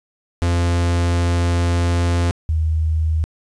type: tone pair in turn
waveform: 45% pulse / sine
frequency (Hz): 86.4 / 79.21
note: F2 / D#2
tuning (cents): -18 / +32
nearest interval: major second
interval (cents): 150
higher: first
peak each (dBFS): -15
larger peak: neither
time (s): 0.42-2.31 / 2.49-3.24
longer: first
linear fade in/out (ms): 0
effects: resampled to 22050 Hz + 9-bit